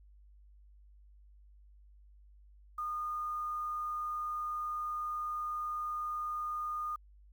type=tone with quantisation; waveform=sine; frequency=1222 Hz; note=D#6; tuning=32 cents flat; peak=-34 dBFS; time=2.78-6.96 s; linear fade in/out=5 ms; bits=10; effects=added 50 Hz sine -56 dBFS peak until 7.32 s